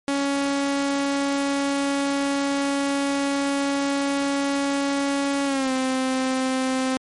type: tone with pitch glide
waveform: sawtooth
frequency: 279.4 to 260.7 Hz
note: C#4 to C4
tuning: +14 to -6 cents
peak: -17 dBFS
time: 0.08-6.97 s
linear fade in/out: 0 ms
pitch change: -120 cents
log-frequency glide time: 5.45-5.71 s
effects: MP3 48 kbps